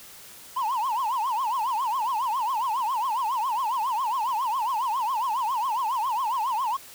triangle tone with vibrato, 957 Hz, A#5, 45 cents sharp, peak -21 dBFS, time 0.56-6.77 s, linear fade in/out 10 ms, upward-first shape triangle, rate 7.3 Hz, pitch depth 260 cents each way, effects tanh soft clip ceiling -17 dBFS + white hiss -46 dBFS RMS until 6.94 s

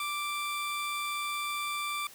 20% pulse tone, 1174.7 Hz, D6, in tune, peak -27 dBFS, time 0-2.07 s, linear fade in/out 2 ms, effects white hiss -52 dBFS RMS until 2.14 s

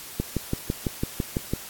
click train, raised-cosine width 3 ms, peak -11 dBFS, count 9, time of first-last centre 0.2-1.536 s, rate 5.99 Hz, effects white hiss -40 dBFS RMS until 1.69 s + AAC 64 kbps

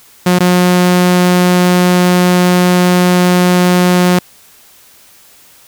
sawtooth tone with dropouts, 179.5 Hz, F3, 48 cents sharp, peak -3 dBFS, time 0.26-4.19 s, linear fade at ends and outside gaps 5 ms, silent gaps 0.388-0.403 s, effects white hiss -43 dBFS RMS until 5.67 s

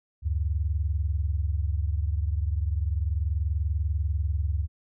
sine tone pair together, 72.38 / 92.7 Hz, D2 / F#2, -25 / +4 cents, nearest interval major third, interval 429 cents, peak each -25 / -29 dBFS, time 0.22-4.68 s, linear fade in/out 50 ms, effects none

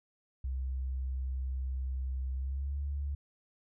sine tone with pitch glide, 65.1 to 70.99 Hz, C2 to C#2, -8 to +42 cents, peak -32 dBFS, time 0.44-3.15 s, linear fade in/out 5 ms, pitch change +150 cents, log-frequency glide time 2.34-2.78 s, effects none

